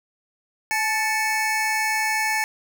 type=tone cluster; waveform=square; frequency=866 / 1763 / 2224 Hz; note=A5 / A6 / C#7; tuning=-28 / +3 / +5 cents; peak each=-26 dBFS; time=0.71-2.44 s; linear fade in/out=0 ms; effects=none